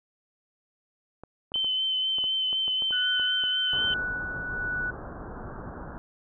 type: clicks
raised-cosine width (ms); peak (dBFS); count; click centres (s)
1; -28; 12; 1.236 / 1.519 / 1.558 / 1.645 / 2.185 / 2.241 / 2.529 / 2.68 / 2.822 / 2.908 / 3.197 / 3.438
type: tone with vibrato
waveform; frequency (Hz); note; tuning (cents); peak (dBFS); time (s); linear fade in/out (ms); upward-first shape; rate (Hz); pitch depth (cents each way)
sine; 3067; G7; -38; -24; 1.54-3.94; 2; triangle; 4; 22
type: tone with tremolo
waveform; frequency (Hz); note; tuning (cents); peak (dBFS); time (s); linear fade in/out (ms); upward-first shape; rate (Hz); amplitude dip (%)
sine; 1480; F#6; 0; -27; 2.92-4.91; 10; sine; 1.2; 45
type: low-pass noise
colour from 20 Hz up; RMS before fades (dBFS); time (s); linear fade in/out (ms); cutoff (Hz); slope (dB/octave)
pink; -39; 3.73-5.98; 0; 1600; 96
effects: none